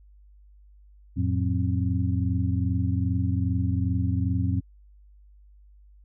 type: tone cluster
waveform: sine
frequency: 88.4 / 110.9 / 180.7 / 265.9 Hz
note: F2 / A2 / F#3 / C4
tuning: +22 / +14 / -41 / +28 cents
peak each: -25 / -27 / -31 / -30 dBFS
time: 1.16-4.61 s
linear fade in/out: 20 ms
effects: added 50 Hz sine -50 dBFS peak until 6.04 s